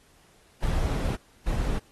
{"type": "noise bursts at uneven times", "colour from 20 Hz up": "brown", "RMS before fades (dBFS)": -26, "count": 2, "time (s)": [[0.62, 1.16], [1.46, 1.79]], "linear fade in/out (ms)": 10, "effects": ["pink hiss -60 dBFS RMS until 1.91 s", "AAC 32 kbps"]}